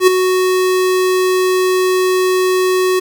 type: tone with ADSR envelope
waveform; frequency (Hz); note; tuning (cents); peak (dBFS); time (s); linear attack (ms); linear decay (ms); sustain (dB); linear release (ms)
square; 370; F#4; 0; -4; 0-3; 74; 9; -8; 13
effects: 7-bit